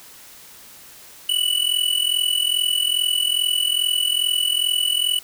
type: tone with amplitude modulation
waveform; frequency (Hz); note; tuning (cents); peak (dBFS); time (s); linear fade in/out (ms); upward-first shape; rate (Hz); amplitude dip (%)
square; 2960; F#7; 0; -15; 1.29-5.19; 5; sine; 42.4; 80
effects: white hiss -44 dBFS RMS until 5.23 s